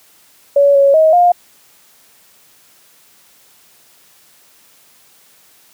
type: tone with pitch steps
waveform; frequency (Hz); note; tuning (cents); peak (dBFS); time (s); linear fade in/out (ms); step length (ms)
sine; 565 / 556 / 633 / 707; C#5 / C#5 / D#5 / F5; +33 / +5 / +30 / +21; -6; 0.56-1.32; 5; 190
effects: white hiss -49 dBFS RMS until 5.73 s + high-pass 100 Hz 12 dB/octave